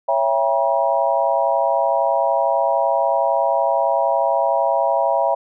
sine chord, C# diminished seventh, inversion none, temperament just, 554.4 / 665.2 / 798.3 / 957.9 Hz, C#5 / E5 / G5 / Bb5, 0 / +16 / +31 / +47 cents, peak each -21 / -19 / -22 / -21 dBFS, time 0.08-5.35 s, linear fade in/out 10 ms, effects none

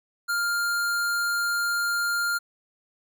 square tone, 1402 Hz, F6, 6 cents sharp, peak -24 dBFS, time 0.28-2.39 s, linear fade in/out 20 ms, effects none

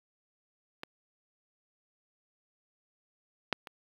clicks, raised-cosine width 0.3 ms, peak -22 / -11 / -28 dBFS, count 3, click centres 0.834 / 3.527 / 3.672 s, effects high-pass 100 Hz 12 dB/octave + 8-bit

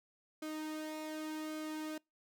sawtooth tone with flanger, 310.1 Hz, D#4, 6 cents flat, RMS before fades -42 dBFS, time 0.42-1.98 s, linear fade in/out 5 ms, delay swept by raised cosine 1.1 to 2.6 ms, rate 0.88 Hz, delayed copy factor -0.55, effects noise-tail reverb RT60 0.2 s tail -26 dB re dry

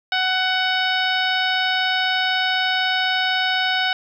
harmonic tone, 746 Hz, F#5, 14 cents sharp, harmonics 1 / 2 / 3 / 4 / 5 / 6 / 7, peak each -24 / -22 / -27 / -25 / -26 / -35 / -32 dBFS, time 0.12-3.93 s, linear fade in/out 2 ms, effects 9-bit

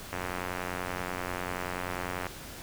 click train, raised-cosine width 0.5 ms, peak -18 dBFS, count 194, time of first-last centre 0.13-2.267 s, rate 90.3 Hz, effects pink hiss -44 dBFS RMS until 2.62 s

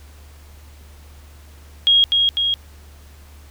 sine tone with echo, 3275 Hz, G#7, 25 cents flat, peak -10 dBFS, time 1.87-2.04 s, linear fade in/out 0 ms, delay 250 ms, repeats 2, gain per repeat -3 dB, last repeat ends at 2.54 s, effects added 73 Hz sine -41 dBFS peak until 3.5 s + pink hiss -50 dBFS RMS until 3.5 s

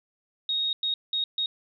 sine tone bursts at uneven times, 3747 Hz, A#7, 8 cents sharp, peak -24 dBFS, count 4, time 0.49-0.73 / 0.83-0.94 / 1.13-1.24 / 1.38-1.46 s, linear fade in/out 2 ms, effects none

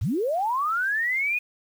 sine linear sweep, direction up, 69.3 to 2500 Hz, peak -22 dBFS, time 0.01-1.39 s, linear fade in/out 10 ms, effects 8-bit

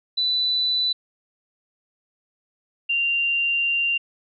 sine tone pair in turn, 3983 / 2777 Hz, B7 / F7, +14 / -10 cents, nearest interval tritone, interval 624 cents, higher first, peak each -19 dBFS, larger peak neither, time 0.17-0.93 / 2.89-3.98 s, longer second, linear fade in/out 10 ms, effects none

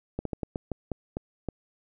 slowing click train, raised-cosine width 2 ms, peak -17 dBFS, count 9, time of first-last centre 0.19-1.487 s, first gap 63 ms, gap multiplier 1.26, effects none

